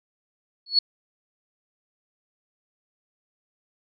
sine tone with exponential growth, 4384 Hz, C#8, 20 cents flat, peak -11 dBFS, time 0.66-0.79 s, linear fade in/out 5 ms, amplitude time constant 27 ms, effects none

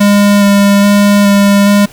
square tone with vibrato, 202.2 Hz, G#3, 46 cents flat, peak -5 dBFS, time 0-1.86 s, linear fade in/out 10 ms, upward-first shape square, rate 1.2 Hz, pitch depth 10 cents each way, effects pink hiss -36 dBFS RMS until 1.92 s

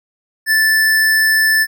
square tone, 1757 Hz, A6, 3 cents flat, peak -11 dBFS, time 0.46-1.67 s, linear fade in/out 50 ms, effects none

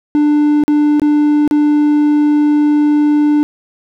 triangle tone with dropouts, 296.6 Hz, D4, 17 cents sharp, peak -6 dBFS, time 0.15-3.43 s, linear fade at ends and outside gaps 0 ms, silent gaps 0.637-0.68 / 0.997-1.018 / 1.477-1.511 s, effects none

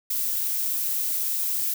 violet noise, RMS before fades -26 dBFS, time 0.1-1.74 s, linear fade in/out 5 ms, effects none

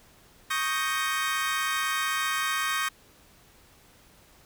30% pulse chord, Eb dominant seventh, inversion third, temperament equal, 1108.7 / 1244.5 / 1568 / 1864.7 Hz, Db6 / Eb6 / G6 / Bb6, 0 / 0 / 0 / 0 cents, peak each -29 dBFS, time 0.5-2.89 s, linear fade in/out 10 ms, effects pink hiss -57 dBFS RMS until 4.45 s

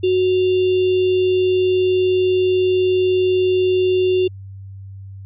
sine tone with sample-and-hold, 369.1 Hz, F#4, 4 cents flat, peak -13 dBFS, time 0.03-4.28 s, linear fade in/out 10 ms, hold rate 3150 Hz, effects added 97 Hz sine -32 dBFS peak until 5.25 s + resampled to 8000 Hz

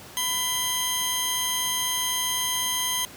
15% pulse tone pair together, 1004 / 3188 Hz, B5 / G7, +28 / +28 cents, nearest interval octave + minor sixth, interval 2000 cents, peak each -23 / -18 dBFS, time 0.17-3.05 s, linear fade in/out 0 ms, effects pink hiss -44 dBFS RMS until 3.16 s + high-pass 80 Hz 12 dB/octave

